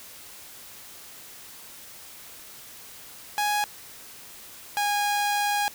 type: tone pair in turn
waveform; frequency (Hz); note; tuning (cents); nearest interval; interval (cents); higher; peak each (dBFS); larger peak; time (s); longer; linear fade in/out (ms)
sawtooth; 830.6 / 821.5; G#5 / G#5; 0 / -19; unison; 19; first; -19; neither; 3.38-3.64 / 4.77-5.68; second; 0
effects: white hiss -45 dBFS RMS until 5.74 s